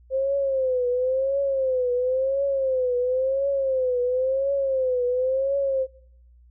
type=tone with vibrato; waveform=sine; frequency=523 Hz; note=C5; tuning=1 cent flat; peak=-20 dBFS; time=0.1-5.87 s; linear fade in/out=50 ms; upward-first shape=triangle; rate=0.96 Hz; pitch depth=120 cents each way; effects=noise-tail reverb RT60 0.7 s tail -25 dB re dry + added 60 Hz sine -50 dBFS peak until 6.5 s